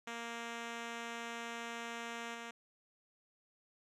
5% pulse tone with level steps, 233.1 Hz, A#3, in tune, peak -30 / -33 dBFS, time 0.07-2.51 s, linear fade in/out 5 ms, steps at 2.34 s, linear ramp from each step 10 ms, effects low-pass 7000 Hz 12 dB/octave

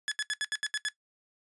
sawtooth tone bursts, 1706 Hz, G#6, 46 cents sharp, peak -24 dBFS, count 8, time 0.08-0.885 s, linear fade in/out 0 ms, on 35 ms, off 75 ms, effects noise-tail reverb RT60 0.1 s tail -17 dB re dry + resampled to 24000 Hz

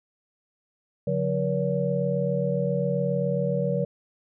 sine tone cluster, 141.9 / 181 / 479.6 / 567 Hz, C#3 / F#3 / A#4 / C#5, +41 / -38 / +49 / +39 cents, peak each -28 dBFS, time 1.07-3.85 s, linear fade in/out 5 ms, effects none

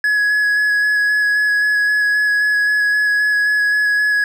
triangle tone with vibrato, 1683 Hz, G#6, 23 cents sharp, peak -11 dBFS, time 0.04-4.24 s, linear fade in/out 2 ms, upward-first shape square, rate 3.8 Hz, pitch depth 11 cents each way, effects none

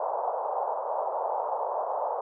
white band-pass noise, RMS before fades -30 dBFS, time 0-2.21 s, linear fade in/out 5 ms, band 500 to 970 Hz, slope 48 dB/octave, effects none

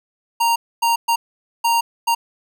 square tone bursts at uneven times, 930 Hz, A#5, 4 cents flat, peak -15 dBFS, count 5, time 0.4-0.56 / 0.82-0.96 / 1.08-1.16 / 1.64-1.81 / 2.07-2.15 s, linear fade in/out 10 ms, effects none

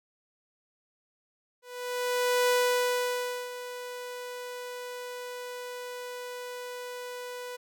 sawtooth tone with ADSR envelope, 493.9 Hz, B4, in tune, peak -18 dBFS, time 1.62-7.57 s, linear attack 870 ms, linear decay 1000 ms, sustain -15 dB, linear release 16 ms, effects none

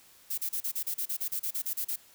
violet noise bursts, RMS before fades -32 dBFS, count 15, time 0.3-1.961 s, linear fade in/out 10 ms, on 79 ms, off 34 ms, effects white hiss -58 dBFS RMS until 2.14 s

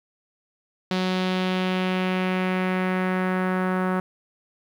sawtooth tone with low-pass filter sweep, 185 Hz, F#3, in tune, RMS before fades -24 dBFS, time 0.91-4 s, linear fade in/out 2 ms, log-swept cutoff 4100 to 1400 Hz, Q 2, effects 9-bit

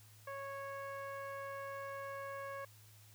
15% pulse tone with low-pass filter, 552 Hz, C#5, 7 cents flat, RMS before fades -45 dBFS, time 0.27-2.65 s, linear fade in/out 5 ms, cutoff 1600 Hz, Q 0.8, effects added 106 Hz sine -60 dBFS peak until 3.14 s + white hiss -64 dBFS RMS until 3.14 s

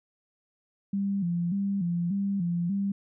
sine tone with vibrato, 185 Hz, F#3, in tune, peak -25 dBFS, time 0.93-2.92 s, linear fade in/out 5 ms, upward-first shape square, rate 1.7 Hz, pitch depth 120 cents each way, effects none

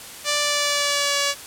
5% pulse tone with pitch glide, 587.3 to 567.6 Hz, D5 to C#5, 0 to +41 cents, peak -8 dBFS, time 0.24-1.35 s, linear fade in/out 50 ms, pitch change -59 cents, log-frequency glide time 0.4-1.18 s, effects white hiss -38 dBFS RMS until 1.46 s + low-pass 12000 Hz 12 dB/octave

